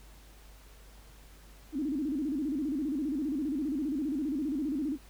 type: tone with vibrato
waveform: sine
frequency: 287 Hz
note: D4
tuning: 40 cents flat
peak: -29 dBFS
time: 1.72-4.98 s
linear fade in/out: 50 ms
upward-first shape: square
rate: 15 Hz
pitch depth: 140 cents each way
effects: added 50 Hz sine -52 dBFS peak until 5.09 s + pink hiss -58 dBFS RMS until 5.09 s